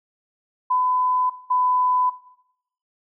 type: tone pair in turn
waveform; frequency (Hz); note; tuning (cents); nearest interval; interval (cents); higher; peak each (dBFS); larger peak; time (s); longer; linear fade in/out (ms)
sine; 1006 / 1002.1; B5 / B5; +32 / +25; unison; 7; first; -17; neither; 0.7-1.3 / 1.5-2.1; neither; 10
effects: noise-tail reverb RT60 0.8 s tail -17 dB re dry